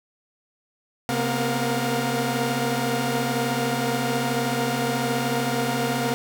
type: tone cluster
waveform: sawtooth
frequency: 133.5 / 234.3 / 253.2 / 464.5 / 712 Hz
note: C3 / A#3 / B3 / A#4 / F5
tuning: +35 / +9 / +43 / -6 / +33 cents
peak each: -25 dBFS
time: 1.09-6.14 s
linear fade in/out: 0 ms
effects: none